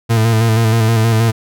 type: tone with vibrato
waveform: 40% pulse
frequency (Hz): 112.6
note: A2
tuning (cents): +40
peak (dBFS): -9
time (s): 0.09-1.32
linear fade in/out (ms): 20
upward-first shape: square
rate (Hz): 6.3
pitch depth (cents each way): 37
effects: none